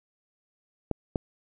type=clicks; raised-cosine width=2 ms; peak=-13 dBFS; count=2; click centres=0.913 / 1.158 s; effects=none